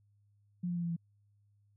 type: tone with pitch steps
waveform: sine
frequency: 177.1 / 174.76 / 172.46 / 170.18 / 167.93 Hz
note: F3 / F3 / F3 / F3 / E3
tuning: +24 / +1 / -21 / -45 / +32 cents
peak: -32 dBFS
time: 0.63-0.965 s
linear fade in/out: 10 ms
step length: 67 ms
effects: added 102 Hz sine -66 dBFS peak until 1.76 s